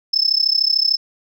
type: tone with amplitude modulation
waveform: sine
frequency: 5250 Hz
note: E8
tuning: 8 cents flat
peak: -9 dBFS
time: 0.13-0.97 s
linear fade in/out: 10 ms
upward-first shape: sine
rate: 33.4 Hz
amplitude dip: 95%
effects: tanh soft clip ceiling -7 dBFS